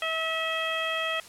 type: harmonic tone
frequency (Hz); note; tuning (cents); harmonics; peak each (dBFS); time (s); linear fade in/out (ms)
646; E5; -35; 1 / 2 / 3 / 4 / 5; -33 / -33 / -33 / -33 / -33; 0.02-1.2; 2
effects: white hiss -48 dBFS RMS until 1.28 s + low-pass 10000 Hz 12 dB/octave